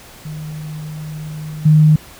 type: tone with level steps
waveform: sine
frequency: 153.9 Hz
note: D#3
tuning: 19 cents flat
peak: -25 / -6 dBFS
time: 0.25-1.96 s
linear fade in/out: 5 ms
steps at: 1.65 s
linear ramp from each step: 10 ms
effects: pink hiss -40 dBFS RMS until 2.19 s